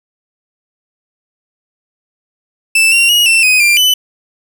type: tone with pitch steps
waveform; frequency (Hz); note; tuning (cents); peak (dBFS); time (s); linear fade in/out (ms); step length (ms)
40% pulse; 2647 / 2754 / 2890 / 2685 / 2506 / 2381 / 3003; E7 / F7 / F#7 / E7 / D#7 / D7 / F#7; +7 / -25 / -41 / +31 / +12 / +23 / +25; -6; 2.75-3.94; 5; 170
effects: none